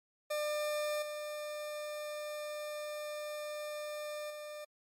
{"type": "tone with level steps", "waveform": "40% pulse", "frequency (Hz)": 599, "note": "D5", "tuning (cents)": 34, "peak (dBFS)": [-32, -38, -42], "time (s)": [0.3, 4.65], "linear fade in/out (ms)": 10, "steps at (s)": [1.02, 4.3], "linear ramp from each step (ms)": 5, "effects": ["MP3 64 kbps"]}